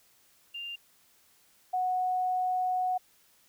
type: tone pair in turn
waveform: sine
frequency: 2794 / 736.2 Hz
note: F7 / F#5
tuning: 0 / -9 cents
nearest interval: octave + major seventh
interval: 2309 cents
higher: first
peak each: -36 / -26 dBFS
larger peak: second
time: 0.54-0.76 / 1.73-2.98 s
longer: second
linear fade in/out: 10 ms
effects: white hiss -64 dBFS RMS until 3.48 s